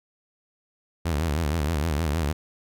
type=tone with vibrato; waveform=sawtooth; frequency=77.78 Hz; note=D#2; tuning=in tune; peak=-19 dBFS; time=1.05-2.33 s; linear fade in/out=10 ms; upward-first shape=sine; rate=6.4 Hz; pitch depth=160 cents each way; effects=none